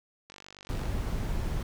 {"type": "click train", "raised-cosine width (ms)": 0.2, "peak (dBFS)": -29, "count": 28, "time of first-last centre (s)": [0.3, 0.856], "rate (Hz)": 48.6}
{"type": "noise", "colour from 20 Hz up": "brown", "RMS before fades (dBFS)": -31, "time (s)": [0.69, 1.63], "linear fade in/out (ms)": 5}
{"effects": []}